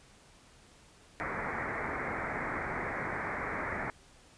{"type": "low-pass noise", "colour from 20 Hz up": "white", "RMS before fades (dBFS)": -36, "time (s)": [1.2, 3.9], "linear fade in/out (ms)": 0, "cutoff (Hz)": 2200, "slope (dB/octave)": 96, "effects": ["pink hiss -59 dBFS RMS until 4.37 s", "resampled to 22050 Hz"]}